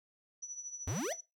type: tone with tremolo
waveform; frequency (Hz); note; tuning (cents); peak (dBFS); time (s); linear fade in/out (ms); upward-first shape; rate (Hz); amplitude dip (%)
sine; 5920; F#8; 0; -38; 0.42-1.21; 10; triangle; 13; 75
type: exponential sweep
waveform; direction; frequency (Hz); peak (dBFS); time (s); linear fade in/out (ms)
square; up; 77.78 to 740; -35; 0.87-1.13; 5
effects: noise-tail reverb RT60 0.2 s tail -17 dB re dry